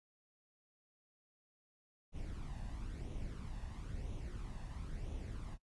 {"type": "noise with flanger", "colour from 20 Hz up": "brown", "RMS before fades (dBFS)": -44, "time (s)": [2.12, 5.58], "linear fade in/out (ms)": 50, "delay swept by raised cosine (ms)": [0.31, 1.13], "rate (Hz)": 1, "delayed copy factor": 0.55, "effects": ["noise-tail reverb RT60 0.1 s tail -19 dB re dry", "resampled to 24000 Hz"]}